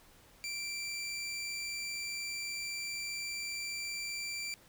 20% pulse tone, 2349 Hz, D7, in tune, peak -32 dBFS, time 0.44-4.54 s, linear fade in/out 0 ms, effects pink hiss -61 dBFS RMS until 4.68 s

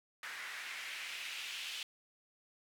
white noise with band-pass filter sweep, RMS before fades -44 dBFS, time 0.23-1.83 s, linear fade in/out 2 ms, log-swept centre 1700 to 3100 Hz, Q 2.4, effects none

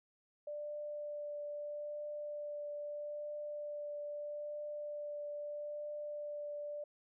sine tone with vibrato, 590 Hz, D5, 8 cents sharp, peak -40 dBFS, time 0.47-6.84 s, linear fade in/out 5 ms, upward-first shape triangle, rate 0.78 Hz, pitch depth 11 cents each way, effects none

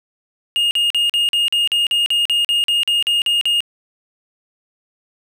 triangle tone bursts, 2844 Hz, F7, 31 cents sharp, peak -12 dBFS, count 16, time 0.56-3.605 s, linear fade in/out 0 ms, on 150 ms, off 43 ms, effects none

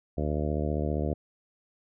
harmonic tone, 75.1 Hz, D2, 39 cents sharp, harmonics 1 / 2 / 3 / 4 / 5 / 6 / 7 / 8 / 9, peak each -30 / -33 / -35 / -36 / -37 / -38 / -38 / -39 / -40 dBFS, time 0.17-1.14 s, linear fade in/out 10 ms, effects none

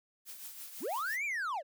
blue noise with tremolo, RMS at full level -44 dBFS, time 0.25-1.19 s, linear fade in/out 50 ms, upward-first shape triangle, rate 6 Hz, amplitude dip 60%
triangle linear two-way sweep, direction up then down, 160 to 2421 to 508 Hz, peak -31 dBFS, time 0.8-1.63 s, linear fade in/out 50 ms, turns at 1.25 s
effects none

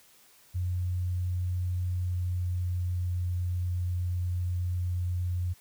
sine tone with pitch glide, 90 to 89.17 Hz, F#2 to F2, -47 to +37 cents, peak -27 dBFS, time 0.54-5.54 s, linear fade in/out 20 ms, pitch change -16 cents, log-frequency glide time 1.65-3.19 s, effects white hiss -59 dBFS RMS until 5.6 s

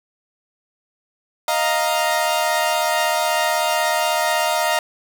sawtooth chord, Eb suspended second, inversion none, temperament equal, 622.3 / 698.5 / 932.3 Hz, Eb5 / F5 / Bb5, 0 / 0 / 0 cents, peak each -18 dBFS, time 1.48-4.79 s, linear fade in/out 2 ms, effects 7-bit

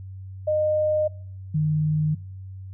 sine tone pair in turn, 613 / 153.25 Hz, D#5 / D#3, -26 / -26 cents, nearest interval 2 octaves, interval 2400 cents, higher first, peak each -19 dBFS, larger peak neither, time 0.47-1.08 / 1.54-2.15 s, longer neither, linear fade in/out 10 ms, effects noise-tail reverb RT60 0.6 s tail -24 dB re dry + added 95 Hz sine -35 dBFS peak until 2.73 s

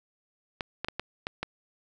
clicks, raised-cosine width 0.3 ms, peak -15 dBFS, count 6, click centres 0.608 / 0.846 / 0.885 / 0.996 / 1.269 / 1.43 s, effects none

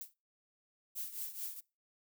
violet noise with exponential decay, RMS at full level -40 dBFS, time 0.01-0.14 s, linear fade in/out 2 ms, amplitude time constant 28 ms
violet noise with tremolo, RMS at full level -39 dBFS, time 0.95-1.61 s, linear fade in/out 20 ms, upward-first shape triangle, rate 4.6 Hz, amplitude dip 80%
effects noise-tail reverb RT60 0.3 s tail -24 dB re dry

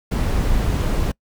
brown noise, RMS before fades -19 dBFS, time 0.11-1.12 s, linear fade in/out 10 ms, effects noise-tail reverb RT60 0.1 s tail -26 dB re dry

